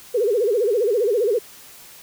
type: tone with vibrato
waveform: sine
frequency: 444 Hz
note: A4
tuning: 16 cents sharp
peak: -16 dBFS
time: 0.14-1.39 s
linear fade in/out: 10 ms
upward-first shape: sine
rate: 15 Hz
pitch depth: 210 cents each way
effects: white hiss -44 dBFS RMS until 2.02 s